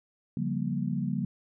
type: chord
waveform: sine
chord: G half-diminished seventh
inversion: second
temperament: just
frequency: 141.12 / 176.4 / 196 / 235.2 Hz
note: Db3 / F3 / G3 / Bb3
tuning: +31 / +18 / 0 / +16 cents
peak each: -33 dBFS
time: 0.37-1.25 s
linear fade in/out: 2 ms
effects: none